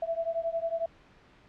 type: beating tone pair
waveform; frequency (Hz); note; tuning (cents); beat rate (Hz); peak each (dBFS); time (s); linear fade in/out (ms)
sine; 659.3 / 670.3; E5 / E5; 0 / +29; 11; -31 / -32; 0.02-0.86; 5
effects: pink hiss -58 dBFS RMS until 1.48 s + low-pass 3000 Hz 12 dB/octave